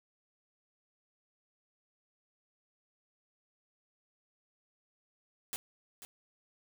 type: noise with echo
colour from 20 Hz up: white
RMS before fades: -38 dBFS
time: 5.53-5.56 s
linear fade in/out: 0 ms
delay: 490 ms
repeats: 1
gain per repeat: -11 dB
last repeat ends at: 6.05 s
effects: none